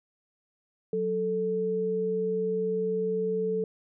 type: tone pair together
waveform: sine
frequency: 184.09 / 440 Hz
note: F#3 / A4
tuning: -9 / 0 cents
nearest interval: octave + minor third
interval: 1509 cents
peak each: -33 / -26 dBFS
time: 0.93-3.64 s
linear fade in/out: 2 ms
effects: none